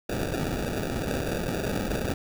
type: noise with sample-and-hold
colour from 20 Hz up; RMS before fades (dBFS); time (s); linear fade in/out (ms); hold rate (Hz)
blue; -29; 0.09-2.14; 5; 1050
effects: none